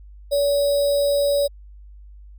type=tone with sample-and-hold; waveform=sine; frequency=570 Hz; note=C#5; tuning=48 cents sharp; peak=-16 dBFS; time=0.31-1.48 s; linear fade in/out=20 ms; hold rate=4410 Hz; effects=added 50 Hz sine -40 dBFS peak until 2.38 s